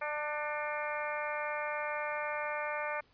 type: harmonic tone with a mistuned harmonic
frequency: 298 Hz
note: D4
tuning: 25 cents sharp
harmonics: 2 / 3 / 4 / 5 / 6 / 7 / 8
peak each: -38 / -40 / -41 / -42 / -43 / -43 / -44 dBFS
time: 0.01-3.01 s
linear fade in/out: 10 ms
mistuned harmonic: 7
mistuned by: +43 cents
effects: pink hiss -67 dBFS RMS until 3.13 s + resampled to 11025 Hz